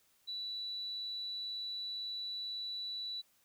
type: tone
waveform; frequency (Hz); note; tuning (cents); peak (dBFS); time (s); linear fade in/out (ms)
sine; 3951; B7; 0; -38; 0.27-3.22; 20
effects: white hiss -71 dBFS RMS until 3.44 s